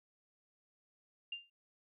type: tone with exponential decay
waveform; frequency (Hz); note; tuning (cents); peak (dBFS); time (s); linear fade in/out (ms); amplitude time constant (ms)
sine; 2795; F7; +1; -36; 1.32-1.5; 5; 39
effects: none